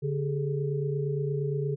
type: tone cluster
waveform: sine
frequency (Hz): 143.6 / 401.3 / 429.9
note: D3 / G4 / A4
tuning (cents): -39 / +41 / -40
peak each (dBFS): -28 / -34 / -33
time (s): 0.02-1.76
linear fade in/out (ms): 20
effects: none